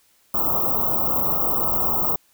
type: band-stop noise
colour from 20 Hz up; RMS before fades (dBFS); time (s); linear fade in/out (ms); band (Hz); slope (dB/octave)
white; -21; 0.34-2.16; 5; 1300 to 15000; 96
effects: white hiss -60 dBFS RMS until 2.33 s